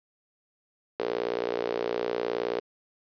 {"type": "tone with high-pass filter", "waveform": "sawtooth", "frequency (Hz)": 59.2, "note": "A#1", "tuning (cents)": 27, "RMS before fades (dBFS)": -30, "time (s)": [0.99, 2.6], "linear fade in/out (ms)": 5, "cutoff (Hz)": 440, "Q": 4.8, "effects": ["resampled to 11025 Hz", "9-bit"]}